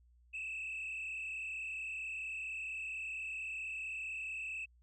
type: tone with frequency modulation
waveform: sine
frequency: 2609 Hz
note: E7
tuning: 18 cents flat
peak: -37 dBFS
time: 0.33-4.66 s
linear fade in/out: 20 ms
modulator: 35.6 Hz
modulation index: 2.3
effects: tanh soft clip ceiling -37 dBFS + added 60 Hz sine -63 dBFS peak until 4.82 s